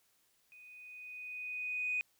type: tone with level ramp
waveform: sine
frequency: 2489 Hz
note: D#7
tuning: in tune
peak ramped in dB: -54 to -30 dBFS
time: 0.52-2.01 s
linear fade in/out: 0 ms
effects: tanh soft clip ceiling -26 dBFS + white hiss -73 dBFS RMS until 2.19 s